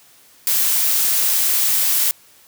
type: noise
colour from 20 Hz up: blue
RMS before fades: -17 dBFS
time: 0.47-2.11 s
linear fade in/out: 0 ms
effects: white hiss -50 dBFS RMS until 2.47 s + high-pass 60 Hz 12 dB/octave